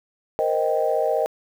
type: chord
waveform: sine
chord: C minor seventh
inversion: third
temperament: equal with one note detuned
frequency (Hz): 468.1 / 523.3 / 622.3 / 784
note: Bb4 / C5 / Eb5 / G5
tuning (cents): +7 / 0 / 0 / 0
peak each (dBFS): -24 / -25 / -22 / -26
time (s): 0.39-1.26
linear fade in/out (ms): 0
effects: tanh soft clip ceiling -8 dBFS + 8-bit